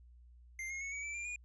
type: tone with pitch steps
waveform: square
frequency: 2097 / 2151 / 2206 / 2263 / 2321 / 2381 / 2442 Hz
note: C7 / C7 / C#7 / C#7 / D7 / D7 / D#7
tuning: +3 / +47 / -9 / +35 / -21 / +23 / -33 cents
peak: -40 dBFS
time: 0.59-1.36 s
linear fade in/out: 2 ms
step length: 110 ms
effects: added 60 Hz sine -56 dBFS peak until 1.44 s + resampled to 22050 Hz